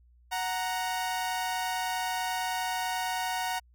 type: tone pair together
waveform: sawtooth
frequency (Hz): 740 / 932.3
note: F#5 / A#5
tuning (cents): 0 / 0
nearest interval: major third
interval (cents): 400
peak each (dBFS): -28 / -29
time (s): 0.31-3.6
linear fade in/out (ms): 20
effects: added 60 Hz sine -57 dBFS peak until 3.74 s